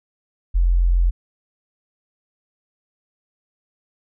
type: tone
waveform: sine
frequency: 43.65 Hz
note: F1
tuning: in tune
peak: -13 dBFS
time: 0.54-1.11 s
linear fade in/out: 20 ms
effects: none